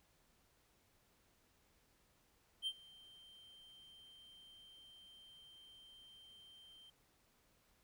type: tone with ADSR envelope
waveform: triangle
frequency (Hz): 3136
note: G7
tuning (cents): 0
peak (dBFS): -34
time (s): 2.62-6.9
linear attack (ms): 48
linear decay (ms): 57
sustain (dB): -23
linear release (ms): 4
effects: pink hiss -74 dBFS RMS until 7.83 s